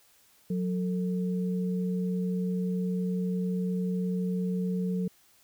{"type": "tone pair together", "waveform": "sine", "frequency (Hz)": [182.1, 447.1], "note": ["F#3", "A4"], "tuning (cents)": [-27, 28], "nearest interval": "octave + major third", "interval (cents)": 1555, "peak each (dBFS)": [-27, -36], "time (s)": [0.5, 5.08], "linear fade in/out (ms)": 5, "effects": ["white hiss -62 dBFS RMS until 5.43 s"]}